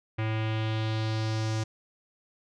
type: tone with low-pass filter sweep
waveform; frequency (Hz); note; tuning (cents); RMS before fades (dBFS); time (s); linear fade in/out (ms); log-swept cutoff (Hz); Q
square; 110; A2; 0; -29; 0.18-1.64; 10; 2400 to 6300; 2.3
effects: none